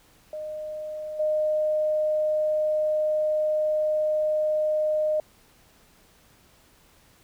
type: tone with level steps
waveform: sine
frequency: 614 Hz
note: D#5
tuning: 23 cents flat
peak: -31 / -21 dBFS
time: 0.33-5.2 s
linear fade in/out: 2 ms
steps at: 1.19 s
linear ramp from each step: 10 ms
effects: pink hiss -58 dBFS RMS until 7.23 s